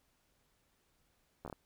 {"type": "slowing click train", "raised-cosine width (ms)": 1, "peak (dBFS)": -30, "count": 5, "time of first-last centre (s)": [1.45, 1.527], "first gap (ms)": 12, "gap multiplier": 1.33, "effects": ["pink hiss -75 dBFS RMS until 1.65 s"]}